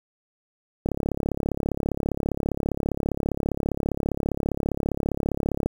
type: click train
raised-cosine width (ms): 2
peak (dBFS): -11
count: 169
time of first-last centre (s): 0.86-5.66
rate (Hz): 35
effects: 7-bit